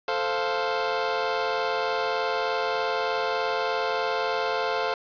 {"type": "chord", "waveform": "25% pulse", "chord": "F major", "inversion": "first", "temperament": "equal", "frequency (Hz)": [440, 523.3, 698.5], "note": ["A4", "C5", "F5"], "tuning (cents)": [0, 0, 0], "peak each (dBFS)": -25, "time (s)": [0.08, 4.94], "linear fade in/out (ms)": 2, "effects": ["resampled to 11025 Hz", "7-bit"]}